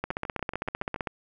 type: two click trains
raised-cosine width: 0.5 ms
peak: -20 / -14 dBFS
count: 7 / 17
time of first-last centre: 0.11-0.961 / 0.04-1.072 s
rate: 7.05 / 15.5 Hz
effects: none